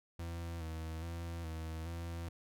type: tone with vibrato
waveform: 40% pulse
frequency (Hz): 82.41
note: E2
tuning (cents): 0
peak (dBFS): -39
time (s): 0.19-2.29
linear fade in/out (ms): 5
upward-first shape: square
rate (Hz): 1.2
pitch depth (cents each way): 43
effects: none